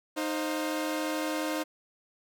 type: tone cluster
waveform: sawtooth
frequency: 309.4 / 527 / 705 Hz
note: D#4 / C5 / F5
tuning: -10 / +12 / +16 cents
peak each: -27 / -31 / -36 dBFS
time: 0.16-1.64 s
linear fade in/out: 20 ms
effects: none